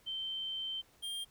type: tone pair in turn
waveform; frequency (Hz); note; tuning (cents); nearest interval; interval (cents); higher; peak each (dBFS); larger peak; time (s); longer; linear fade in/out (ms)
sine / square; 3109 / 3198; G7 / G7; -15 / +34; unison; 49; second; -36 / -38; first; 0.06-0.82 / 1.02-1.25; first; 20
effects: pink hiss -66 dBFS RMS until 1.3 s